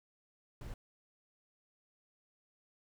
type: noise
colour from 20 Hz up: brown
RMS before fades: -44 dBFS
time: 0.61-0.74 s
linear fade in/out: 2 ms
effects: none